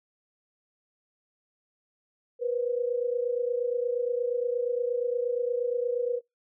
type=tone pair together; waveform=sine; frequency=480 / 508.5 Hz; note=B4 / C5; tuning=-49 / -50 cents; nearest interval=minor second; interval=99 cents; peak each=-27 / -31 dBFS; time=2.39-6.21 s; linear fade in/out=50 ms; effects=noise-tail reverb RT60 0.2 s tail -26 dB re dry